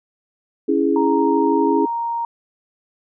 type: chord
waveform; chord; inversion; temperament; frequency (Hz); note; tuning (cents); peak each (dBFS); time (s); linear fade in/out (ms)
sine; C# minor; none; equal; 277.2 / 329.6 / 415.3; C#4 / E4 / G#4; 0 / 0 / 0; -19; 0.68-1.86; 10
type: tone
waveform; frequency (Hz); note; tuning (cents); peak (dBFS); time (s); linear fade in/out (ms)
sine; 932.3; A#5; 0; -20; 0.96-2.25; 2
effects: none